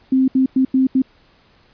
sine tone bursts at uneven times, 262.2 Hz, C4, 4 cents sharp, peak -11 dBFS, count 5, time 0.12-0.28 / 0.35-0.46 / 0.56-0.65 / 0.74-0.87 / 0.95-1.02 s, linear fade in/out 5 ms, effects pink hiss -54 dBFS RMS until 1.73 s + resampled to 11025 Hz

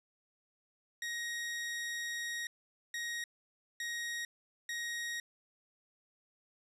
sawtooth tone bursts at uneven times, 1882 Hz, A#6, 16 cents sharp, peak -33 dBFS, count 4, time 1.02-2.47 / 2.94-3.24 / 3.8-4.25 / 4.69-5.2 s, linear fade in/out 2 ms, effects low-pass 10000 Hz 12 dB/octave

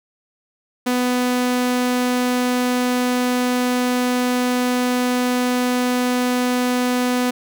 sawtooth tone, 248.6 Hz, B3, 12 cents sharp, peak -13 dBFS, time 0.86-7.31 s, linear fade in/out 10 ms, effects none

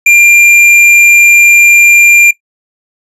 sine tone with tanh clipping, 2388 Hz, D7, 28 cents sharp, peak -3 dBFS, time 0.06-2.31 s, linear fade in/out 5 ms, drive 11 dB, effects noise-tail reverb RT60 0.1 s tail -17 dB re dry + resampled to 32000 Hz

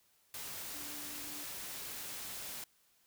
sine tone in noise, 293.7 Hz, D4, in tune, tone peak -53 dBFS, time 0.74-1.44 s, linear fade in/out 2 ms, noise white, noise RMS -44 dBFS, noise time 0.34-2.64 s, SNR -12 dB, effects white hiss -71 dBFS RMS until 3.06 s

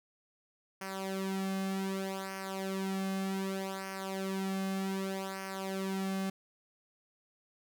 sawtooth tone with flanger, 192.3 Hz, G3, 33 cents flat, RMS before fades -36 dBFS, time 0.81-6.3 s, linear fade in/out 5 ms, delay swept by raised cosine 0.26 to 2.16 ms, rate 0.65 Hz, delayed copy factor -0.75, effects none

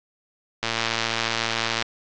click train, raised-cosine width 0.2 ms, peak -6 dBFS, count 137, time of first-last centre 0.63-1.823 s, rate 114 Hz, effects low-pass 6000 Hz 12 dB/octave + AAC 64 kbps

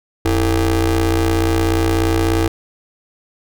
30% pulse ring-modulated tone, 120.4 Hz, B2, 44 cents flat, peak -8 dBFS, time 0.25-2.48 s, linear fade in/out 5 ms, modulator 209 Hz, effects none

